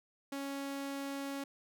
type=tone; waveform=sawtooth; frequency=277.2 Hz; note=C#4; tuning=in tune; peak=-34 dBFS; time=0.32-1.44 s; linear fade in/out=5 ms; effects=none